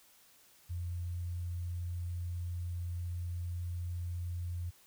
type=tone with sample-and-hold; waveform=sine; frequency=87.31 Hz; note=F2; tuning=in tune; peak=-35 dBFS; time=0.69-4.71 s; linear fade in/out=20 ms; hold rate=8820 Hz; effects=white hiss -63 dBFS RMS until 4.86 s